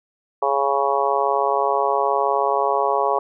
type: harmonic tone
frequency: 139 Hz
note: C#3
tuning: 5 cents sharp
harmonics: 3 / 4 / 5 / 6 / 7 / 8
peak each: -24 / -24 / -24 / -24 / -24 / -24 dBFS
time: 0.42-3.19 s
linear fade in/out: 5 ms
effects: none